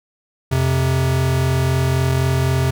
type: tone pair together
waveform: square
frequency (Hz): 87.97 / 131.8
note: F2 / C3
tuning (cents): +13 / +13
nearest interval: perfect fifth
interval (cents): 700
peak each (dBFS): -21 / -17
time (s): 0.51-2.71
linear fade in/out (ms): 10
effects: none